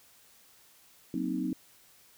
sine chord, C half-diminished seventh, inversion second, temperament equal, 185 / 233.1 / 261.6 / 311.1 Hz, Gb3 / Bb3 / C4 / Eb4, 0 / 0 / 0 / 0 cents, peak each -36 / -38 / -33 / -34 dBFS, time 1.14-1.53 s, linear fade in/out 2 ms, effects white hiss -60 dBFS RMS until 2.17 s

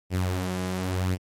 sawtooth tone with flanger, 92.1 Hz, F#2, 7 cents flat, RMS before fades -27 dBFS, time 0.1-1.18 s, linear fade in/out 50 ms, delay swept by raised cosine 0.37 to 6.07 ms, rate 0.93 Hz, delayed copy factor +0.55, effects MP3 64 kbps

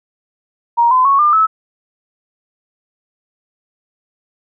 sine tone with pitch steps, 941 / 1020.3 / 1106.2 / 1199.4 / 1300.4 Hz, A#5 / C6 / C#6 / D6 / E6, +16 / -44 / -4 / +36 / -24 cents, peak -8 dBFS, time 0.77-1.47 s, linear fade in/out 20 ms, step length 140 ms, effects none

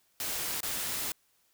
white noise with dropouts, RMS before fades -34 dBFS, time 0.2-1.12 s, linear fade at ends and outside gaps 2 ms, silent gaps 0.606-0.63 s, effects white hiss -70 dBFS RMS until 1.53 s

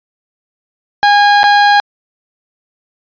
30% pulse tone with dropouts, 819 Hz, G#5, 24 cents flat, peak -3 dBFS, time 1.03-1.8 s, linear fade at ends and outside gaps 0 ms, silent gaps 1.432-1.44 s, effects resampled to 11025 Hz

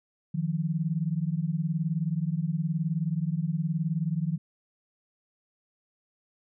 sine beating tone pair, 155.1 / 174.1 Hz, D#3 / F3, -5 / -5 cents, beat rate 19 Hz, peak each -28 / -29 dBFS, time 0.34-4.38 s, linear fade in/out 10 ms, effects none

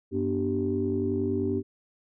sine tone cluster, 97 / 243.5 / 294 / 386.3 Hz, G2 / B3 / D4 / G4, -18 / -24 / +2 / -25 cents, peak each -32 / -30 / -30 / -28 dBFS, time 0.11-1.63 s, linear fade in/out 50 ms, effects tanh soft clip ceiling -15 dBFS

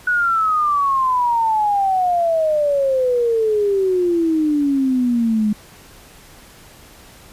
sine exponential sweep, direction down, 1480 to 207.7 Hz, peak -14 dBFS, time 0.07-5.53 s, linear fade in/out 5 ms, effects pink hiss -44 dBFS RMS until 7.32 s + resampled to 32000 Hz

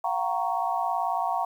sine chord, Gb major seventh, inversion third, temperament equal with one note detuned, 698.5 / 756.8 / 932.3 / 1108.7 Hz, F5 / Gb5 / Bb5 / Db6, 0 / +39 / 0 / 0 cents, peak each -30 / -29 / -29 / -32 dBFS, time 0.04-1.45 s, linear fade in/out 5 ms, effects 9-bit

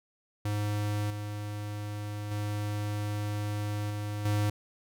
square tone with level steps, 104.2 Hz, G#2, 6 cents sharp, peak -29 / -35 / -31 / -33 / -26 dBFS, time 0.45-4.5 s, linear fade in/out 5 ms, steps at 1.1 / 2.31 / 3.9 / 4.25 s, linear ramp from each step 5 ms, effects none

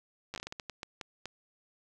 slowing click train, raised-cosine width 0.2 ms, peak -22 dBFS, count 13, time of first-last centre 0.34-1.257 s, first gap 9 ms, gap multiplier 1.35, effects none

